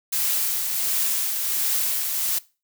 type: noise with tremolo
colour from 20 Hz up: blue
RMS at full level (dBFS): -22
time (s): 0.12-2.39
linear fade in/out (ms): 10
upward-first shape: triangle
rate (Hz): 1.4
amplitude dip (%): 40
effects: noise-tail reverb RT60 0.3 s tail -20 dB re dry